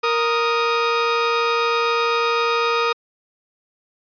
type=tone pair together; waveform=sawtooth; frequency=467.1 / 1243 Hz; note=A#4 / D#6; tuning=+3 / -2 cents; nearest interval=octave + perfect fourth; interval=1695 cents; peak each=-16 dBFS; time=0.03-2.93 s; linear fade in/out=10 ms; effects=resampled to 11025 Hz